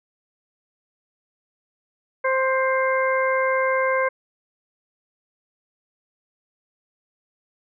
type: harmonic tone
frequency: 525 Hz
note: C5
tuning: 6 cents sharp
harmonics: 1 / 2 / 3 / 4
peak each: -21 / -24 / -26 / -27 dBFS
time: 2.24-4.09 s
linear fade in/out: 10 ms
effects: none